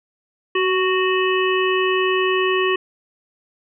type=harmonic tone with a mistuned harmonic; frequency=370 Hz; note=F#4; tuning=in tune; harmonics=1 / 3 / 5 / 7 / 8; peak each=-18 / -23 / -25 / -26 / -27 dBFS; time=0.55-2.76 s; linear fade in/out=5 ms; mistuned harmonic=1; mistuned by=+20 cents; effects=none